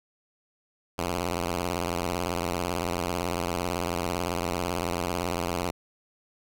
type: tone with vibrato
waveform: 5% pulse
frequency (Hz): 87.31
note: F2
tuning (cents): 0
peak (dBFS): -16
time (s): 0.98-5.71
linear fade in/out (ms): 5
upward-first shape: square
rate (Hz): 18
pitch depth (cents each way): 110
effects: none